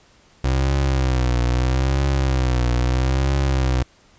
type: tone with vibrato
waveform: 30% pulse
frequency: 64.4 Hz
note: C2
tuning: 27 cents flat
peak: -14 dBFS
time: 0.44-3.83 s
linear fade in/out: 5 ms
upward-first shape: triangle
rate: 0.77 Hz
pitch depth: 120 cents each way
effects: pink hiss -54 dBFS RMS until 4.18 s + resampled to 16000 Hz